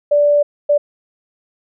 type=tone bursts at uneven times; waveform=sine; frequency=584 Hz; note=D5; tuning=10 cents flat; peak=-9 dBFS; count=2; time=0.11-0.43 / 0.69-0.78 s; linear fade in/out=10 ms; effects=none